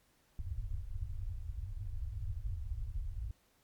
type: low-pass noise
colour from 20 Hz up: pink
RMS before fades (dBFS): -39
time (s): 0.39-3.31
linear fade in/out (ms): 2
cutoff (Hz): 110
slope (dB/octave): 96
effects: pink hiss -71 dBFS RMS until 3.63 s + MP3 96 kbps